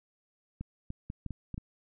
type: clicks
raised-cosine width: 5 ms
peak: -25 dBFS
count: 7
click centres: 0.61 / 0.904 / 1.101 / 1.263 / 1.307 / 1.543 / 1.579 s
effects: none